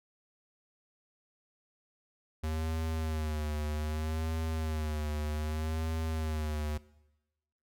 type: tone with vibrato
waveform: square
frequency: 77.78 Hz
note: D#2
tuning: in tune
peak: -32 dBFS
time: 2.43-6.78 s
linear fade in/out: 10 ms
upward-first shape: sine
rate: 0.64 Hz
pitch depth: 57 cents each way
effects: noise-tail reverb RT60 1.0 s tail -20 dB re dry